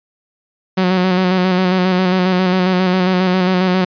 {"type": "tone with vibrato", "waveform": "sawtooth", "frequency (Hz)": 184.1, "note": "F#3", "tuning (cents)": -8, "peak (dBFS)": -8, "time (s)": [0.77, 3.85], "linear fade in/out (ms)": 10, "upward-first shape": "square", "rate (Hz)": 7.4, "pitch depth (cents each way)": 30, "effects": ["resampled to 11025 Hz"]}